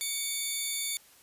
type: tone pair together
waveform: 10% pulse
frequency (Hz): 2245 / 3564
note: C#7 / A7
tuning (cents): +21 / +22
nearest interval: minor sixth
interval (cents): 801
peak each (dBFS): -25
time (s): 0.01-0.97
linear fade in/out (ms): 0
effects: white hiss -58 dBFS RMS until 1.22 s + resampled to 32000 Hz